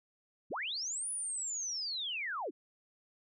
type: linear two-way sweep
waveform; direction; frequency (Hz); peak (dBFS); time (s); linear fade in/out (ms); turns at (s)
sine; up then down; 73.42 to 9956 to 231.4; -35; 0.5-2.51; 20; 1.1
effects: none